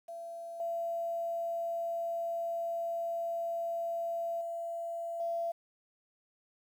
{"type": "tone with level steps", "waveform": "sine", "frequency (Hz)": 675, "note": "E5", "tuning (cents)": 41, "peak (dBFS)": [-40, -32, -35, -31], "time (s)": [0.08, 5.52], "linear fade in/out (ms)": 10, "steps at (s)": [0.6, 4.41, 5.2], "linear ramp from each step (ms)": 2, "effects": ["10-bit"]}